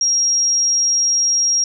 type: tone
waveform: sine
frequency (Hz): 5620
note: F8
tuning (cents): +10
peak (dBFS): -13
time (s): 0.01-1.64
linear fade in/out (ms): 2
effects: none